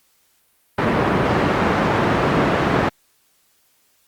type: band-pass noise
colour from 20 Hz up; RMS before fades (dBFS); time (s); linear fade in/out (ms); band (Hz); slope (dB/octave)
pink; -18; 0.78-2.89; 5; 130 to 1600; 12
effects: white hiss -61 dBFS RMS until 4.07 s + Opus 48 kbps